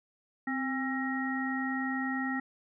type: harmonic tone with a mistuned harmonic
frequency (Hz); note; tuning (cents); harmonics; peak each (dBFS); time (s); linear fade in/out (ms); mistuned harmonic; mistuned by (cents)
269.1; C4; +49; 1 / 3 / 5 / 7; -32 / -39 / -41 / -35; 0.47-2.4; 5; 1; -51
effects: none